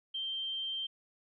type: tone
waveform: sine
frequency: 3145 Hz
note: G7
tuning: 5 cents sharp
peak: -34 dBFS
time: 0.14-0.87 s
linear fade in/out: 10 ms
effects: none